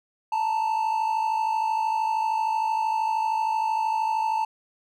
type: tone pair together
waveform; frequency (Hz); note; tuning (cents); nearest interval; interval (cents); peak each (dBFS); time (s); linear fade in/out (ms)
triangle; 879.3 / 932.3; A5 / A#5; -1 / 0; minor second; 101; -21 / -28; 0.32-4.45; 5
effects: none